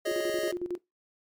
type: chord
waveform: square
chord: Ab suspended fourth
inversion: none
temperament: equal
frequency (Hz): 415.3 / 554.4 / 622.3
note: Ab4 / Db5 / Eb5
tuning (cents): 0 / 0 / 0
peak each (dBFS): -36 / -36 / -32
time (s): 0.05-0.52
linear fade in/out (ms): 10
type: tone with tremolo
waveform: sine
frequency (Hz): 353.8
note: F4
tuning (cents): +23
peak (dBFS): -28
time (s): 0.07-0.78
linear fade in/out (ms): 5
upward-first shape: square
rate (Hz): 11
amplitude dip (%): 75
effects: noise-tail reverb RT60 0.2 s tail -21 dB re dry + MP3 96 kbps